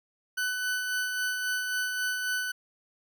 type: tone with tremolo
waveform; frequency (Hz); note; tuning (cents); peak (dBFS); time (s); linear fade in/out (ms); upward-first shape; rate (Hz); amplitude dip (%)
40% pulse; 1500; F#6; +23; -26; 0.37-2.52; 10; sine; 3.7; 35
effects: none